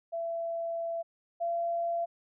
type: tone pair in turn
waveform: sine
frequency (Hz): 670 / 681.3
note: E5 / F5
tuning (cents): +28 / -43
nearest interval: unison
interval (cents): 29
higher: second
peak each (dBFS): -31 / -28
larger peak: second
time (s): 0.12-1.03 / 1.4-2.06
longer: first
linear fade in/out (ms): 20
effects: none